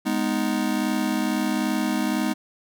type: chord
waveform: square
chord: G# minor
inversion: none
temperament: just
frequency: 207.7 / 249.2 / 311.5 Hz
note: G#3 / B3 / D#4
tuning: 0 / +16 / +2 cents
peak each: -27 dBFS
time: 0.05-2.34 s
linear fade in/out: 20 ms
effects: none